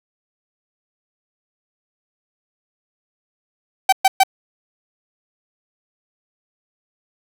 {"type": "tone bursts", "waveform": "45% pulse", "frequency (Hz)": 770, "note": "G5", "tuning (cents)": -31, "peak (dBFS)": -9, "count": 3, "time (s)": [3.89, 4.235], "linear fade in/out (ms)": 5, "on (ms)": 35, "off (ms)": 120, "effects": []}